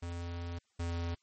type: tone pair in turn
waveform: square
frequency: 86 / 85.21 Hz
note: F2 / F2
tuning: -26 / -42 cents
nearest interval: unison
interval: 16 cents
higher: first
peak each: -38 / -34 dBFS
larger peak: second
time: 0.02-0.59 / 0.79-1.15 s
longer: first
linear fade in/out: 10 ms
effects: white hiss -75 dBFS RMS until 1.22 s + MP3 32 kbps